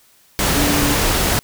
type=tone in noise; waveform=sine; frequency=289.1 Hz; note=D4; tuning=27 cents flat; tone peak=-19 dBFS; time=0.56-0.94 s; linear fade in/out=0 ms; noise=pink; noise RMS=-17 dBFS; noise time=0.39-1.39 s; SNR=-5 dB; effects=white hiss -53 dBFS RMS until 1.43 s